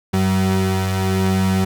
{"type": "tone pair together", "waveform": "35% pulse", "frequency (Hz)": [95.2, 189.52], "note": ["F#2", "F#3"], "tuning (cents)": [50, 42], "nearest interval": "octave", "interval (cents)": 1192, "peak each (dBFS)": -17, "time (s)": [0.13, 1.65], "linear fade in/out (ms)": 10, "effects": []}